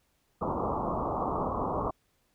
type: low-pass noise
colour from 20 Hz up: white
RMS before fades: -31 dBFS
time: 0.41-1.91 s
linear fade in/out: 10 ms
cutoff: 1200 Hz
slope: 96 dB/octave
effects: pink hiss -72 dBFS RMS until 2.34 s